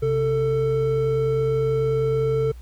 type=tone pair together; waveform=triangle; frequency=133 / 445.3 Hz; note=C3 / A4; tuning=+29 / +21 cents; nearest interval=octave + major sixth; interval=2092 cents; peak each=-22 / -18 dBFS; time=0.02-2.52 s; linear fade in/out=10 ms; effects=added 60 Hz sine -37 dBFS peak until 2.61 s + pink hiss -56 dBFS RMS until 2.61 s